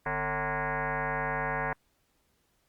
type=tone with frequency modulation; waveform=sine; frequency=450 Hz; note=A4; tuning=39 cents sharp; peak=-28 dBFS; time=0.06-1.73 s; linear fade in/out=2 ms; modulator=200 Hz; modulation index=7.6; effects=pink hiss -72 dBFS RMS until 2.68 s + Opus 48 kbps